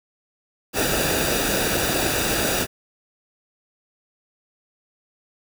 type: noise with comb filter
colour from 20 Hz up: pink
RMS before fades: -22 dBFS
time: 0.73-2.67 s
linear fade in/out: 50 ms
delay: 0.94 ms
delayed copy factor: -0.6
effects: none